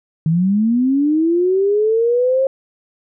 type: linear sweep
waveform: sine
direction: up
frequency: 154.3 to 540 Hz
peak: -12 dBFS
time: 0.26-2.47 s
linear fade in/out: 2 ms
effects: none